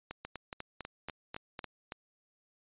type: two click trains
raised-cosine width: 0.3 ms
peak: -24 / -24 dBFS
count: 7 / 7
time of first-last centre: 0.25-1.921 / 0.11-1.591 s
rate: 3.59 / 4.05 Hz
effects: resampled to 8000 Hz